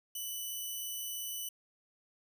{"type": "tone", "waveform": "5% pulse", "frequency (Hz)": 2981, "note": "F#7", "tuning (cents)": 12, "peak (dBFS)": -29, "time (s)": [0.15, 1.49], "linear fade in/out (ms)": 5, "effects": []}